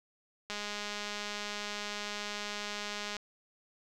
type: click train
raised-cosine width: 0.2 ms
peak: -21 dBFS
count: 553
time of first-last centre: 0.5-3.167 s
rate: 207 Hz
effects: none